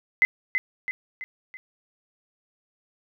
sine tone with echo, 2043 Hz, C7, 42 cents flat, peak -14 dBFS, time 0.22-0.25 s, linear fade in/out 0 ms, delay 330 ms, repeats 4, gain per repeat -6 dB, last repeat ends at 1.57 s, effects none

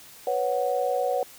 sine chord, B suspended second, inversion none, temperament equal, 493.9 / 554.4 / 740 Hz, B4 / C#5 / F#5, 0 / 0 / 0 cents, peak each -27 dBFS, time 0.27-1.23 s, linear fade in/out 2 ms, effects white hiss -48 dBFS RMS until 1.38 s

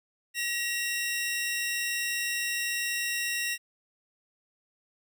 sawtooth tone pair together, 1906.5 / 2741 Hz, A#6 / F7, +38 / -33 cents, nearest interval tritone, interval 629 cents, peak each -28 dBFS, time 0.34-3.58 s, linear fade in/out 50 ms, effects none

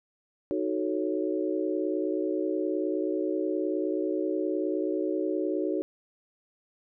sine chord, D# half-diminished seventh, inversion none, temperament equal, 311.1 / 370 / 440 / 554.4 Hz, D#4 / F#4 / A4 / C#5, 0 / 0 / 0 / 0 cents, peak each -30 / -30 / -34 / -34 dBFS, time 0.51-5.82 s, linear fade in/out 0 ms, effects none

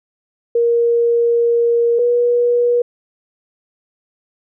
sine tone pair in turn, 469.9 / 481.7 Hz, A#4 / B4, +14 / -43 cents, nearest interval unison, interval 43 cents, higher second, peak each -11 dBFS, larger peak neither, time 0.55-1.99 / 1.99-2.82 s, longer first, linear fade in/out 5 ms, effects none

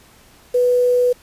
sine tone with quantisation, 493.1 Hz, B4, 3 cents flat, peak -12 dBFS, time 0.54-1.13 s, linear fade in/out 10 ms, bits 6, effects pink hiss -49 dBFS RMS until 1.22 s + resampled to 32000 Hz

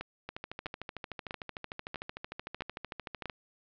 two click trains, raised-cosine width 0.3 ms, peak -20 / -22 dBFS, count 6 / 41, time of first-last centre 0.01-3.257 / 0.29-3.298 s, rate 1.54 / 13.3 Hz, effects low-pass 4000 Hz 12 dB/octave

